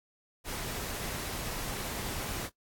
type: noise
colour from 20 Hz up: pink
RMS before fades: -37 dBFS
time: 0.44-2.5 s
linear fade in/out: 50 ms
effects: noise-tail reverb RT60 0.1 s tail -18 dB re dry + AAC 64 kbps